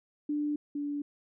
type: tone pair in turn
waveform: sine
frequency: 295.5 / 289.4 Hz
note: D4 / D4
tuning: +11 / -25 cents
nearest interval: unison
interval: 36 cents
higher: first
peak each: -28 / -31 dBFS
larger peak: first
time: 0.29-0.56 / 0.75-1.02 s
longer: neither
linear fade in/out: 5 ms
effects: none